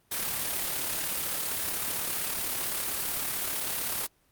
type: noise with amplitude modulation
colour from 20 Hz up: white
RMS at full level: -29 dBFS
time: 0.11-4.07 s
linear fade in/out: 10 ms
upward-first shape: sine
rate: 35.7 Hz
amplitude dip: 40%
effects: pink hiss -67 dBFS RMS until 4.31 s + Opus 32 kbps